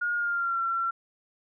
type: tone with pitch glide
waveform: sine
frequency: 1429 to 1358.2 Hz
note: F6 to F6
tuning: +39 to -49 cents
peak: -25 dBFS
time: 0.01-0.91 s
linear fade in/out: 10 ms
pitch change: -88 cents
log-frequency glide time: 0.15-0.6 s
effects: none